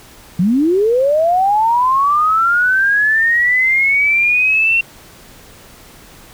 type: linear sweep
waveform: sine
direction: up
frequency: 164.81 to 2731 Hz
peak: -10 dBFS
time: 0.39-4.81 s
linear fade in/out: 5 ms
effects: pink hiss -41 dBFS RMS until 6.33 s